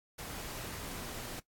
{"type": "noise", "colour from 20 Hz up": "pink", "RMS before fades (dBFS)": -43, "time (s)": [0.18, 1.4], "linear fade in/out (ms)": 10, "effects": ["noise-tail reverb RT60 0.1 s tail -19 dB re dry", "AAC 64 kbps"]}